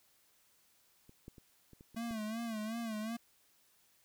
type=clicks; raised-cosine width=3 ms; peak=-44 / -35 / -42 / -43 / -42 / -43 / -35 dBFS; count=7; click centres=1.094 / 1.281 / 1.382 / 1.733 / 1.809 / 1.946 / 2.11 s
type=tone with vibrato; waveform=square; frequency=223.1 Hz; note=A3; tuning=24 cents sharp; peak=-38 dBFS; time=1.96-3.17 s; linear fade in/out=10 ms; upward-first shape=sine; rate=2.7 Hz; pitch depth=87 cents each way
effects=white hiss -70 dBFS RMS until 4.04 s